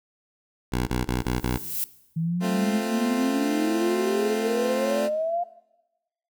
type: tone bursts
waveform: 10% pulse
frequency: 61.8 Hz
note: B1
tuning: 2 cents sharp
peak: -15 dBFS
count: 5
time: 0.72-1.578 s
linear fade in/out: 10 ms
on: 150 ms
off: 27 ms
type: noise with exponential growth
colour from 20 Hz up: violet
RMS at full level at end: -25 dBFS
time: 1.1-1.84 s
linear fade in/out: 0 ms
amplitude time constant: 160 ms
type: exponential sweep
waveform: sine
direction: up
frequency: 160 to 708 Hz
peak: -23 dBFS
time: 2.16-5.44 s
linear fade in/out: 10 ms
type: chord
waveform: 20% pulse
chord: F major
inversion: first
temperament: equal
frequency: 220 / 261.6 / 349.2 Hz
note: A3 / C4 / F4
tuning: 0 / 0 / 0 cents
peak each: -23 / -27 / -27 dBFS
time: 2.4-5.1 s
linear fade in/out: 50 ms
effects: noise-tail reverb RT60 1.0 s tail -19 dB re dry